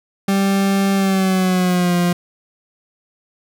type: tone with pitch glide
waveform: 40% pulse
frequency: 196 to 175.63 Hz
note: G3 to F3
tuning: 0 to +10 cents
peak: -13 dBFS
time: 0.28-2.13 s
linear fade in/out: 5 ms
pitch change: -190 cents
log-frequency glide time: 0.94-1.96 s
effects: none